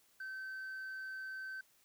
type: tone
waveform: sine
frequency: 1541 Hz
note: G6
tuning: 30 cents flat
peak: -39 dBFS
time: 0.2-1.61 s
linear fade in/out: 5 ms
effects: tanh soft clip ceiling -41 dBFS + white hiss -70 dBFS RMS until 1.84 s